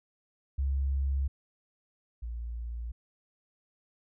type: tone pair in turn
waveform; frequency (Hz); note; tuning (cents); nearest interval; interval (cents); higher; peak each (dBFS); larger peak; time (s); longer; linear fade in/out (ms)
sine; 68.2 / 58.26; C#2 / A#1; -28 / 0; minor third; 272; first; -26 / -34; first; 0.58-1.28 / 2.22-2.92; neither; 10
effects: none